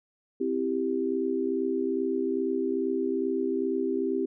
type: chord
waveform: sine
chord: C major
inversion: none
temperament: equal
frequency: 261.6 / 329.6 / 392 Hz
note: C4 / E4 / G4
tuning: 0 / 0 / 0 cents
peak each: -30 / -31 / -28 dBFS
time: 0.4-4.26 s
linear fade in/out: 10 ms
effects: none